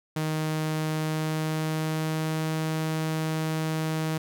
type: tone with pitch glide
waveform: sawtooth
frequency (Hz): 156.2 to 158.2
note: D#3 to D#3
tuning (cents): +7 to +29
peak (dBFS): -22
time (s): 0.16-4.18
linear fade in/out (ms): 5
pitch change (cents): +22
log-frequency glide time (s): 0.98-2.57
effects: none